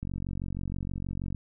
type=click train; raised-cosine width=5 ms; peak=-22 dBFS; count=62; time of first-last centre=0.03-1.347 s; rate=46.3 Hz; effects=none